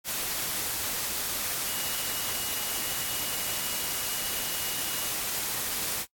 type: tone in noise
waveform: sine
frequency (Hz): 2902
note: F#7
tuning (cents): -34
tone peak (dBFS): -42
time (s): 1.65-5.15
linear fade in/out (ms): 50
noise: white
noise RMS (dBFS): -31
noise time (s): 0.04-6.06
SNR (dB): -14
effects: noise-tail reverb RT60 0.1 s tail -23 dB re dry + AAC 64 kbps